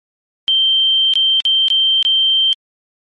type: tone with dropouts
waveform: sine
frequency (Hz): 3136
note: G7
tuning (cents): 0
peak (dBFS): -10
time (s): 0.48-2.53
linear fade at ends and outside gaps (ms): 0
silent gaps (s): 1.137-1.155 / 1.403-1.452 / 1.683-1.702 / 2.027-2.05
effects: MP3 48 kbps